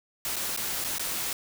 white noise with dropouts, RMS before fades -31 dBFS, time 0.25-1.33 s, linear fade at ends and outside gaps 1 ms, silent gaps 0.359-0.365 / 0.564-0.574 / 0.841-0.846 / 0.983-0.995 s, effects none

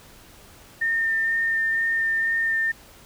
sine tone with vibrato, 1812 Hz, A#6, 50 cents flat, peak -20 dBFS, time 0.81-2.72 s, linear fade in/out 10 ms, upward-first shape sine, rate 2.1 Hz, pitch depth 12 cents each way, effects pink hiss -49 dBFS RMS until 3.05 s

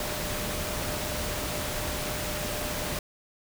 sine tone in noise, 601 Hz, D5, 40 cents sharp, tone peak -38 dBFS, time 0-2.99 s, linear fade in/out 2 ms, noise pink, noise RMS -32 dBFS, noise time 0-2.99 s, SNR -9 dB, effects none

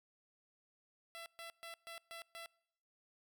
10% pulse tone bursts, 670 Hz, E5, 28 cents sharp, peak -39 dBFS, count 6, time 1.15-2.46 s, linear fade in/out 0 ms, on 110 ms, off 130 ms, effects noise-tail reverb RT60 0.8 s tail -25 dB re dry

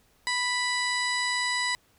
harmonic tone, 987.8 Hz, B5, in tune, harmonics 1 / 2 / 3 / 4 / 5 / 6 / 7 / 8 / 9 / 10, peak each -32 / -28 / -40 / -33 / -34 / -48 / -47 / -38 / -49 / -44 dBFS, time 0.27-1.75 s, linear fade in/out 0 ms, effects pink hiss -64 dBFS RMS until 1.98 s

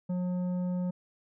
triangle tone with tanh clipping, 180 Hz, F#3, 47 cents flat, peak -30 dBFS, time 0.09-0.91 s, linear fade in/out 10 ms, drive 13 dB, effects none

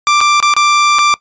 sawtooth tone with dropouts, 1179 Hz, D6, 6 cents sharp, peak -4 dBFS, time 0.07-1.14 s, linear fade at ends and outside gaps 0 ms, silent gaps 0.206-0.212 / 0.402-0.426 / 0.538-0.565 / 0.986-0.99 s, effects noise-tail reverb RT60 0.1 s tail -19 dB re dry + resampled to 16000 Hz

